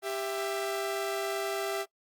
sawtooth tone pair together, 394.7 / 663.8 Hz, G4 / E5, +12 / +12 cents, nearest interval major sixth, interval 900 cents, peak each -29 / -30 dBFS, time 0.02-1.86 s, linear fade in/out 50 ms, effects noise-tail reverb RT60 0.1 s tail -22 dB re dry + Opus 32 kbps

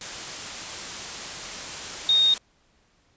sine tone in noise, 3705 Hz, A#7, 11 cents flat, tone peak -16 dBFS, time 2.09-2.34 s, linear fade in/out 2 ms, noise white, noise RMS -34 dBFS, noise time 0.01-2.38 s, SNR +15 dB, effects pink hiss -64 dBFS RMS until 3.16 s + resampled to 16000 Hz

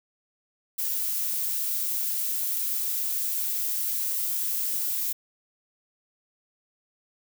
violet noise, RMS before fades -28 dBFS, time 0.78-5.13 s, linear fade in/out 10 ms, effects none

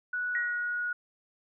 sine tone with pitch glide, 1472 to 1453.4 Hz, F#6 to F#6, -9 to -31 cents, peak -29 dBFS, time 0.13-0.93 s, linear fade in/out 5 ms, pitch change -22 cents, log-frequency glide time 0.32-0.53 s
sine tone with exponential decay, 1895 Hz, A#6, 28 cents sharp, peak -27 dBFS, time 0.35-0.91 s, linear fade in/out 1 ms, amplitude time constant 120 ms
effects none

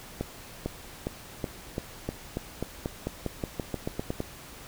accelerating click train, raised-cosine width 2 ms, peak -16 dBFS, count 18, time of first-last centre 0.21-4.204 s, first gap 450 ms, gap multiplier 0.91, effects pink hiss -46 dBFS RMS until 4.67 s

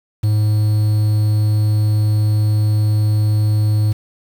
triangle tone with quantisation, 106.3 Hz, G#2, 41 cents sharp, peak -10 dBFS, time 0.23-3.93 s, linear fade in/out 10 ms, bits 6, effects none

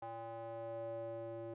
square tone with band-pass filter sweep, 114.6 Hz, A#2, 29 cents flat, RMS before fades -45 dBFS, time 0.02-1.54 s, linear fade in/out 5 ms, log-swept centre 770 to 460 Hz, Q 4.4, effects resampled to 8000 Hz

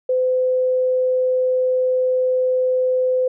sine tone, 510 Hz, C5, 44 cents flat, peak -15 dBFS, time 0.09-3.28 s, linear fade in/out 5 ms, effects none

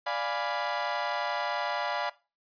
30% pulse chord, D diminished seventh, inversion none, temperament equal, 587.3 / 698.5 / 830.6 / 987.8 Hz, D5 / F5 / Ab5 / Cb6, 0 / 0 / 0 / 0 cents, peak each -32 dBFS, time 0.06-2.1 s, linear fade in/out 10 ms, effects noise-tail reverb RT60 0.3 s tail -19 dB re dry + resampled to 11025 Hz

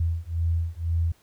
sine beating tone pair, 82.41 / 84.41 Hz, E2 / E2, 0 / +42 cents, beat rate 2 Hz, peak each -26 dBFS, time 0-1.12 s, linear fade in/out 5 ms, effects pink hiss -61 dBFS RMS until 1.22 s

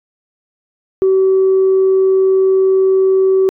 sine tone, 381.1 Hz, G4, 49 cents flat, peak -7 dBFS, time 1.02-3.49 s, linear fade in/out 0 ms, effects tanh soft clip ceiling -5 dBFS

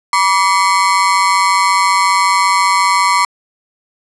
35% pulse ring-modulated tone, 1064 Hz, C6, 29 cents sharp, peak -5 dBFS, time 0.13-3.25 s, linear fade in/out 2 ms, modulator 92.7 Hz, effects resampled to 24000 Hz + 7-bit

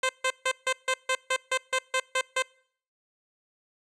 10% pulse tone bursts, 519 Hz, C5, 14 cents flat, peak -15 dBFS, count 12, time 0.03-2.424 s, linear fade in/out 5 ms, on 62 ms, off 150 ms, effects noise-tail reverb RT60 0.6 s tail -26 dB re dry + resampled to 24000 Hz

